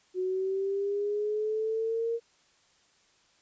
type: linear sweep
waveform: sine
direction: up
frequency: 365.9 to 466.2 Hz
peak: -27 dBFS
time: 0.14-2.2 s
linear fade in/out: 50 ms
effects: white hiss -65 dBFS RMS until 3.41 s + resampled to 16000 Hz